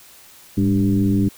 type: tone with frequency modulation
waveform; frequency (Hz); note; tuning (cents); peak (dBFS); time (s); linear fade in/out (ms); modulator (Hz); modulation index
sine; 199.3; G3; +29; -14; 0.57-1.29; 10; 93.8; 1.2
effects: white hiss -46 dBFS RMS until 1.37 s